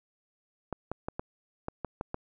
clicks, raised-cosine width 1 ms, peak -19 dBFS, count 8, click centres 0.727 / 0.916 / 1.085 / 1.195 / 1.684 / 1.847 / 2.011 / 2.144 s, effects none

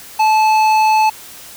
sine tone with tanh clipping, 869 Hz, A5, 22 cents flat, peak -11 dBFS, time 0.19-1.1 s, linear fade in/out 10 ms, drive 12 dB, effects white hiss -36 dBFS RMS until 1.56 s

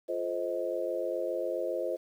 sine chord, F dominant seventh, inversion none, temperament just, 349.2 / 436.5 / 523.8 / 628.6 Hz, F4 / A4 / C5 / Eb5, 0 / -14 / +2 / +18 cents, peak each -36 / -39 / -33 / -35 dBFS, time 0.08-1.97 s, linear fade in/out 20 ms, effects 10-bit

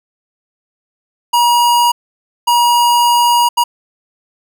square tone bursts at uneven times, 956 Hz, A#5, 43 cents sharp, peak -9 dBFS, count 3, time 1.33-1.92 / 2.47-3.49 / 3.57-3.64 s, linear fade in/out 10 ms, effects none

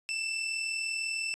sawtooth tone pair together, 2654 / 2694 Hz, E7 / E7, +11 / +37 cents, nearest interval unison, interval 26 cents, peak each -28 / -36 dBFS, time 0.09-1.34 s, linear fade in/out 0 ms, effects resampled to 22050 Hz + 10-bit

